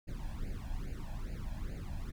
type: noise with flanger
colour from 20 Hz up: brown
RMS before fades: -39 dBFS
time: 0.07-2.12 s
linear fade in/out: 20 ms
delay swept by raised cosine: 0.43 to 1.23 ms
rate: 2.4 Hz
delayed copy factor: +0.95
effects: none